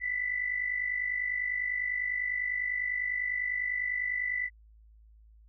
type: tone pair together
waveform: sine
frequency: 1978 / 2028 Hz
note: B6 / B6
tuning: +2 / +45 cents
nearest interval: unison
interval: 43 cents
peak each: -30 / -35 dBFS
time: 0-4.5 s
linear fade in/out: 50 ms
effects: added 54 Hz sine -54 dBFS peak until 5.48 s